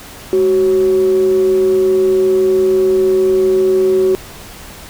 sine tone with frequency modulation, 376 Hz, F#4, 28 cents sharp, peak -8 dBFS, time 0.33-4.15 s, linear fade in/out 0 ms, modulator 168 Hz, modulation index 0.27, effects tanh soft clip ceiling -4 dBFS + pink hiss -34 dBFS RMS until 4.89 s

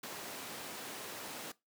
pink high-pass noise, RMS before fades -45 dBFS, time 0.03-1.52 s, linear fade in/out 5 ms, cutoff 260 Hz, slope 12 dB/octave, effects noise-tail reverb RT60 0.2 s tail -20 dB re dry

